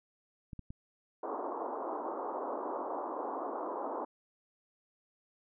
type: clicks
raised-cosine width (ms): 5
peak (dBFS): -31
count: 3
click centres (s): 0.532 / 0.593 / 0.705
type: band-pass noise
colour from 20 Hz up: white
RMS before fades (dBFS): -38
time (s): 1.23-4.05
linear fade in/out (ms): 5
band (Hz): 270 to 1100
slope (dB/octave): 48
effects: none